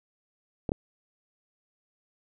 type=clicks; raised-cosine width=2 ms; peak=-16 / -13 dBFS; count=2; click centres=0.692 / 0.719 s; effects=none